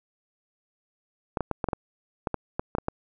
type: clicks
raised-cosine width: 1 ms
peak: -12 dBFS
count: 12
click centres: 1.372 / 1.407 / 1.513 / 1.642 / 1.687 / 1.732 / 2.272 / 2.343 / 2.595 / 2.751 / 2.784 / 2.884 s
effects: none